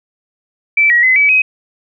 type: tone with pitch steps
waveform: sine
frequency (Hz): 2323 / 1908 / 2036 / 2289 / 2529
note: D7 / A#6 / C7 / D7 / D#7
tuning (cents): -20 / +40 / -48 / -45 / +28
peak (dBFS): -7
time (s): 0.77-1.42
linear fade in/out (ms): 5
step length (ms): 130
effects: none